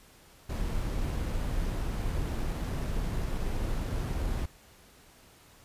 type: noise with sample-and-hold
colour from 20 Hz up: brown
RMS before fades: -31 dBFS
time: 0.49-4.46 s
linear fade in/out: 10 ms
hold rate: 11025 Hz
effects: pink hiss -57 dBFS RMS until 5.64 s + resampled to 32000 Hz